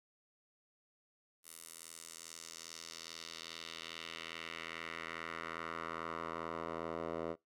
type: tone with band-pass filter sweep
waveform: 10% pulse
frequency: 82.41 Hz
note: E2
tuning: in tune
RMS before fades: -45 dBFS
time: 1.43-7.36 s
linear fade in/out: 50 ms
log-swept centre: 11000 to 630 Hz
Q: 1.6
effects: noise-tail reverb RT60 0.2 s tail -24 dB re dry